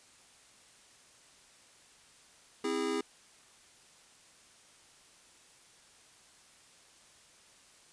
square chord, C augmented, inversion none, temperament just, 261.6 / 327 / 408.8 Hz, C4 / E4 / G#4, 0 / -14 / -27 cents, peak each -38 / -37 / -34 dBFS, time 2.64-3.01 s, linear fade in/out 5 ms, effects white hiss -60 dBFS RMS until 7.92 s + resampled to 22050 Hz

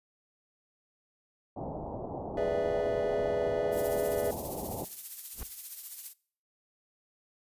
white low-pass noise, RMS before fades -38 dBFS, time 1.56-4.85 s, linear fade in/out 10 ms, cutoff 840 Hz, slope 48 dB/octave
triangle chord, E dominant seventh, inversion first, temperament equal, 415.3 / 493.9 / 587.3 / 659.3 Hz, G#4 / B4 / D5 / E5, 0 / 0 / 0 / 0 cents, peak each -31 dBFS, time 2.37-4.31 s, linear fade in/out 2 ms
violet noise with tremolo, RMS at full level -37 dBFS, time 3.71-6.14 s, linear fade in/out 50 ms, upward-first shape triangle, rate 15 Hz, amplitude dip 60%
brown noise with exponential growth, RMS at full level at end -32 dBFS, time 5.33-5.43 s, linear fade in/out 0 ms, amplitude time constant 20 ms
effects noise-tail reverb RT60 0.5 s tail -22 dB re dry + resampled to 32000 Hz

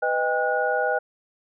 sine tone cluster, 498.7 / 622 / 799 / 1454 Hz, B4 / D#5 / G5 / F#6, +17 / -1 / +33 / -31 cents, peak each -26 dBFS, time 0.02-0.99 s, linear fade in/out 10 ms, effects none

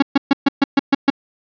45% pulse tone bursts, 277.2 Hz, C#4, in tune, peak -9 dBFS, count 8, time 0-1.102 s, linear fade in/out 5 ms, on 24 ms, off 130 ms, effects resampled to 11025 Hz + 8-bit

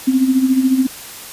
sine tone with tremolo, 261.6 Hz, C4, in tune, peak -8 dBFS, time 0.07-0.87 s, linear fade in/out 10 ms, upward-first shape sine, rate 14 Hz, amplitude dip 65%, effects white hiss -33 dBFS RMS until 1.32 s + resampled to 32000 Hz

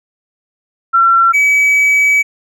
sine / triangle tone pair in turn, 1357 / 2282 Hz, E6 / C#7, +50 / +50 cents, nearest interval major sixth, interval 900 cents, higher second, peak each -6 dBFS, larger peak neither, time 0.93-1.33 / 1.33-2.23 s, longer second, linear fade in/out 20 ms, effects none

